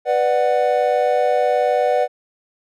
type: chord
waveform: triangle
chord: B minor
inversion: none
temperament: just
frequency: 493.9 / 592.7 / 740.8 Hz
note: B4 / D5 / F#5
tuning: 0 / +16 / +2 cents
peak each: -17 dBFS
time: 0.05-2.08 s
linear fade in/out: 50 ms
effects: none